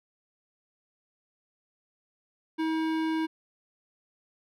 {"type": "tone with hard clipping", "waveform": "sine", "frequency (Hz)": 319.7, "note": "D#4", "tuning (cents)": 47, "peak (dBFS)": -28, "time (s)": [2.58, 3.27], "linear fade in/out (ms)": 20, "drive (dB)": 17, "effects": []}